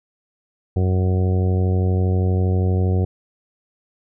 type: harmonic tone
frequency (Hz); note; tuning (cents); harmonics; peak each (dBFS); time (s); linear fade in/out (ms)
92.5; F#2; 0; 1 / 2 / 3 / 4 / 5 / 6 / 7 / 8; -16 / -25 / -32 / -28 / -30 / -37 / -39 / -36; 0.76-3.05; 5
effects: none